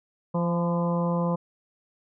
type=harmonic tone with a mistuned harmonic; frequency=172.3 Hz; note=F3; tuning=23 cents flat; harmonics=1 / 2 / 3 / 4 / 5 / 6 / 7; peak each=-24 / -37 / -29 / -39 / -37 / -33 / -44 dBFS; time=0.34-1.36 s; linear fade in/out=10 ms; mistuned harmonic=6; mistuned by=-24 cents; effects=none